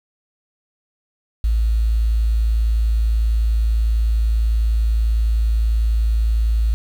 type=tone with quantisation; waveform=sine; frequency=55.4 Hz; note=A1; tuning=13 cents sharp; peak=-14 dBFS; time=1.44-6.74 s; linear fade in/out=0 ms; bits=7; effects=none